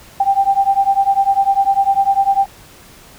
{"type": "beating tone pair", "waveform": "sine", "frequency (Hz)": [783, 793], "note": ["G5", "G5"], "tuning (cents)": [-2, 20], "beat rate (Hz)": 10, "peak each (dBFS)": -14, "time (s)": [0.2, 2.46], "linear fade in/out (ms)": 5, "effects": ["pink hiss -42 dBFS RMS until 3.18 s"]}